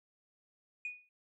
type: tone with exponential decay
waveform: sine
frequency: 2468 Hz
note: D#7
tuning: 15 cents flat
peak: -33 dBFS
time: 0.85-1.09 s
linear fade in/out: 2 ms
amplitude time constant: 51 ms
effects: tanh soft clip ceiling -32 dBFS